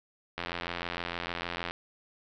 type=click train; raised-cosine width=0.3 ms; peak=-17 dBFS; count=116; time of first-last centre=0.38-1.709 s; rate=86.5 Hz; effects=low-pass 5000 Hz 12 dB/octave